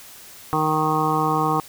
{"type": "harmonic tone", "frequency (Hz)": 155.56, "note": "D#3", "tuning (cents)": 0, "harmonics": [1, 2, 3, 5, 6, 7, 8], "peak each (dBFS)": [-26, -26, -27, -24, -28, -23, -28], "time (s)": [0.53, 1.6], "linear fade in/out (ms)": 0, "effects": ["white hiss -43 dBFS RMS until 1.68 s"]}